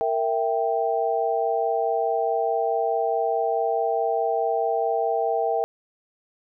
sine chord, E diminished, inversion second, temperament equal with one note detuned, 461.6 / 659.3 / 784 Hz, Bb4 / E5 / G5, -17 / 0 / 0 cents, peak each -25 dBFS, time 0.01-5.64 s, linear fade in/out 0 ms, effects none

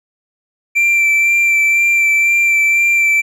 triangle tone with vibrato, 2349 Hz, D7, in tune, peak -8 dBFS, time 0.75-3.22 s, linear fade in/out 20 ms, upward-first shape sine, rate 2 Hz, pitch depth 16 cents each way, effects none

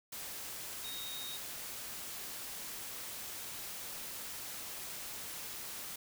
sine tone in noise, 3742 Hz, A#7, 6 cents sharp, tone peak -43 dBFS, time 0.84-1.37 s, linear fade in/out 5 ms, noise white, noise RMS -44 dBFS, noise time 0.12-5.96 s, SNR -2 dB, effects none

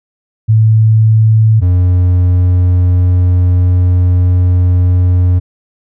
sine / triangle tone pair in turn, 110 / 89.84 Hz, A2 / F2, 0 / +50 cents, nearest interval major third, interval 350 cents, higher first, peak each -4 dBFS, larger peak neither, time 0.48-1.61 / 1.61-5.4 s, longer second, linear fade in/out 20 ms, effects none

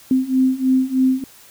sine beating tone pair, 258.4 / 261.6 Hz, C4 / C4, -21 / 0 cents, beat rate 3.2 Hz, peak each -18 / -16 dBFS, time 0.11-1.24 s, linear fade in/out 2 ms, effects white hiss -46 dBFS RMS until 1.5 s

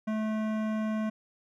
sine tone with hard clipping, 217 Hz, A3, 24 cents flat, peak -30 dBFS, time 0.07-1.1 s, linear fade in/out 10 ms, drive 16 dB, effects none

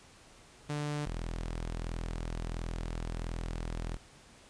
sawtooth tone pair in turn, 147.7 / 41.45 Hz, D3 / E1, +10 / +10 cents, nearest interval octave + minor seventh, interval 2200 cents, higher first, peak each -29 / -31 dBFS, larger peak first, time 0.69-1.06 / 1.06-3.97 s, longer second, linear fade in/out 10 ms, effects pink hiss -57 dBFS RMS until 4.49 s + resampled to 22050 Hz

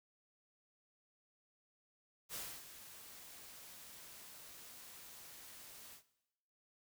white noise with ADSR envelope, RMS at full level -44 dBFS, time 2.29-6.03 s, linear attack 51 ms, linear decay 280 ms, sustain -11 dB, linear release 97 ms, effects noise-tail reverb RT60 0.9 s tail -17 dB re dry

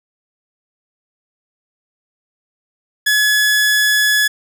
sawtooth tone, 1700 Hz, G#6, 40 cents sharp, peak -8 dBFS, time 3.06-4.28 s, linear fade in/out 10 ms, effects none

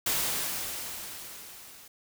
white noise with level ramp, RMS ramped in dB -27 to -51 dBFS, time 0.06-1.88 s, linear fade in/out 5 ms, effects none

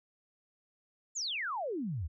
sine exponential sweep, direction down, 7380 to 69.3 Hz, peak -33 dBFS, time 1.15-2.08 s, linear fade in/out 20 ms, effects none

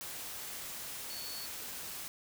sine tone in noise, 4435 Hz, C#8, in tune, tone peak -44 dBFS, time 1.1-1.46 s, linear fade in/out 0 ms, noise white, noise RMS -43 dBFS, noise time 0.01-2.08 s, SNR -4 dB, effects none

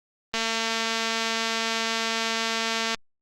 click train, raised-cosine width 0.2 ms, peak -9 dBFS, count 590, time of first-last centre 0.34-2.946 s, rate 226 Hz, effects Opus 32 kbps

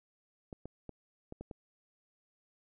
clicks, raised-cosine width 2 ms, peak -30 dBFS, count 6, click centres 0.528 / 0.656 / 0.893 / 1.324 / 1.41 / 1.512 s, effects none

